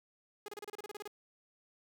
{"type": "tone bursts", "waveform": "sawtooth", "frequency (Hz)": 415.3, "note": "G#4", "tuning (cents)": 0, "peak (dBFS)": -38, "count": 12, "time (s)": [0.46, 1.077], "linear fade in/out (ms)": 2, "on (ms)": 23, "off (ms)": 31, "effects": ["12-bit"]}